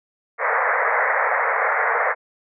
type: band-pass noise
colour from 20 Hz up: white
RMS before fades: -20 dBFS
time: 0.38-2.15 s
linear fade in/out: 50 ms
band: 450 to 2100 Hz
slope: 96 dB/octave
effects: none